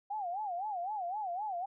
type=tone with vibrato; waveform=sine; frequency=772 Hz; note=G5; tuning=27 cents flat; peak=-34 dBFS; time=0.1-1.66 s; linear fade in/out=10 ms; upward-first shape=sine; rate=3.9 Hz; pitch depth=200 cents each way; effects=none